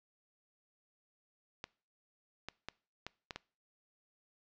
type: clicks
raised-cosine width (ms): 0.2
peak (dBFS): -23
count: 6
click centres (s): 1.641 / 2.486 / 2.686 / 3.066 / 3.308 / 3.36
effects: noise-tail reverb RT60 0.4 s tail -23 dB re dry + low-pass 5000 Hz 12 dB/octave